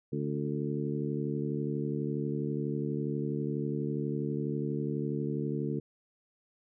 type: harmonic tone with a mistuned harmonic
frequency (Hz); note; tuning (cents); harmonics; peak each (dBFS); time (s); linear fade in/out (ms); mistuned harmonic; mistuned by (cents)
72.2; D2; -29; 2 / 3 / 4 / 5 / 6; -34 / -36 / -37 / -38 / -39; 0.12-5.8; 10; 6; +39
effects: none